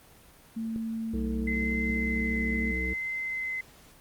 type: tone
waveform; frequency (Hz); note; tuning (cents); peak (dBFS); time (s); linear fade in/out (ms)
sine; 224.7; A3; +37; -30; 0.56-2.72; 10
type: clicks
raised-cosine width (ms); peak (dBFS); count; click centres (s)
3; -27; 3; 0.761 / 1.138 / 1.901
type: harmonic tone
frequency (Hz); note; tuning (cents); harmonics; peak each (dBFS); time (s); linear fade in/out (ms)
63.7; C2; -46; 1 / 3 / 5 / 7; -32 / -37 / -39 / -40; 1.13-2.94; 10
type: tone with vibrato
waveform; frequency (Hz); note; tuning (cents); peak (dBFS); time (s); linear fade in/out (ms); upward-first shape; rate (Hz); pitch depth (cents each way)
sine; 2054; C7; -33; -30; 1.47-3.61; 5; triangle; 0.75; 11
effects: pink hiss -55 dBFS RMS until 4 s + Opus 32 kbps